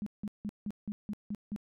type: tone bursts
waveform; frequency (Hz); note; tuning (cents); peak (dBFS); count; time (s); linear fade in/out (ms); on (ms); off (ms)
sine; 207.7; G#3; 0; -33; 8; 0.02-1.562; 0; 44; 170
effects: none